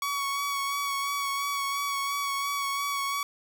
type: tone with vibrato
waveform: sawtooth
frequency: 1122 Hz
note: C#6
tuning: 21 cents sharp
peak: -24 dBFS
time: 0.02-3.23 s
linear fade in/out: 2 ms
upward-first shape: sine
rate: 2.9 Hz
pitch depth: 21 cents each way
effects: 9-bit